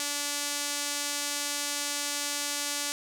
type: tone with band-pass filter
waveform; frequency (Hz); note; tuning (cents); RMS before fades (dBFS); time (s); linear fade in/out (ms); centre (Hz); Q
sawtooth; 288.9; D4; -28; -32; 0-2.92; 0; 7200; 0.94
effects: none